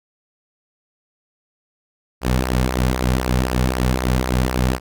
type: tone with flanger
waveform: sawtooth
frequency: 63.2 Hz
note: B1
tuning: 41 cents sharp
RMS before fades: -19 dBFS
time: 2.21-4.8 s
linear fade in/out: 50 ms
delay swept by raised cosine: 0.27 to 3.17 ms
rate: 3.9 Hz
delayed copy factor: -0.6
effects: none